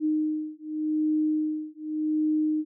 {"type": "beating tone pair", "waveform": "sine", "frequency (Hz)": [307.7, 308.56], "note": ["D#4", "D#4"], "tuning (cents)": [-19, -14], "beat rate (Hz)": 0.86, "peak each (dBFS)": -27, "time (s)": [0, 2.65], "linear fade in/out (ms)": 50, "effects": []}